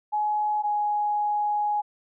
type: tone pair in turn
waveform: sine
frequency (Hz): 843 / 833.8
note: G#5 / G#5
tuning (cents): +26 / +7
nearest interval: unison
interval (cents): 19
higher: first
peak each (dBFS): -22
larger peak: neither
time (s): 0.12-0.63 / 0.63-1.82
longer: second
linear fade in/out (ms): 20
effects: none